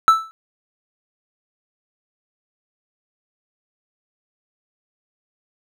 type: tone with exponential decay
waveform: triangle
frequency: 1318.5 Hz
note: E6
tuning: in tune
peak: -3 dBFS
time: 0.08-0.31 s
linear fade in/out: 0 ms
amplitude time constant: 50 ms
effects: none